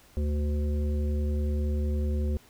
harmonic tone with a mistuned harmonic, 74.1 Hz, D2, 16 cents sharp, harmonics 1 / 3 / 5 / 7, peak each -25 / -35 / -39 / -42 dBFS, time 0.17-2.37 s, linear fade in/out 0 ms, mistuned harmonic 7, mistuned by -25 cents, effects pink hiss -57 dBFS RMS until 2.49 s

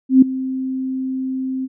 sine tone with ADSR envelope, 261.6 Hz, C4, in tune, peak -3 dBFS, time 0.09-1.68 s, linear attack 130 ms, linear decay 6 ms, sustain -17 dB, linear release 37 ms, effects none

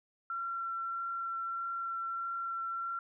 sine tone with vibrato, 1360 Hz, F6, 46 cents flat, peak -34 dBFS, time 0.3-2.99 s, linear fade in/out 2 ms, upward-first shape sine, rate 1.6 Hz, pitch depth 9 cents each way, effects none

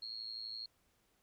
sine tone with amplitude modulation, 4274 Hz, C8, 36 cents sharp, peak -38 dBFS, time 0.02-0.66 s, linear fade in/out 5 ms, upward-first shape sine, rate 112 Hz, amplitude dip 90%, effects pink hiss -75 dBFS RMS until 1.22 s

